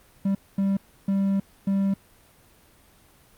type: tone bursts at uneven times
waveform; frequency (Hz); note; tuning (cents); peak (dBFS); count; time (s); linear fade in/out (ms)
triangle; 196; G3; 0; -18; 4; 0.25-0.35 / 0.58-0.77 / 1.08-1.4 / 1.67-1.94; 5
effects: pink hiss -56 dBFS RMS until 3.37 s + Opus 32 kbps